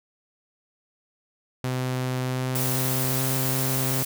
sawtooth tone with pitch glide, 127.9 to 131.72 Hz, C3 to C3, -39 to +12 cents, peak -21 dBFS, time 1.64-4.03 s, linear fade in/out 0 ms, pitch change +51 cents, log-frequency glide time 2.24-3.35 s
blue noise, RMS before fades -28 dBFS, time 2.55-4.05 s, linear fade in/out 5 ms
effects none

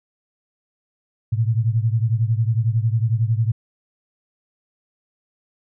sine beating tone pair, 110 / 121 Hz, A2 / B2, 0 / -35 cents, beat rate 11 Hz, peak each -18 / -21 dBFS, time 1.32-3.52 s, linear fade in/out 10 ms, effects none

